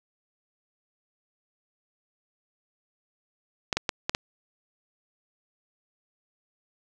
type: clicks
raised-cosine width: 0.2 ms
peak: -7 dBFS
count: 5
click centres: 3.728 / 3.77 / 3.892 / 4.095 / 4.149 s
effects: none